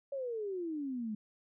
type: exponential sweep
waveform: sine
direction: down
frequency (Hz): 567 to 207.7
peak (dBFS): -35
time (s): 0.12-1.15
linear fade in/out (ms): 5
effects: none